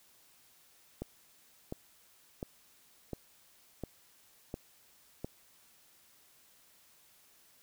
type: click train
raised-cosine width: 2 ms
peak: -24 dBFS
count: 7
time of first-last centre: 1.02-5.245 s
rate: 1.42 Hz
effects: white hiss -64 dBFS RMS until 7.62 s